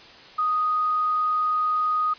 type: tone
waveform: sine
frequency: 1244.5 Hz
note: D#6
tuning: in tune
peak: -20 dBFS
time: 0.38-2.14 s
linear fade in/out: 10 ms
effects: white hiss -46 dBFS RMS until 2.18 s + resampled to 11025 Hz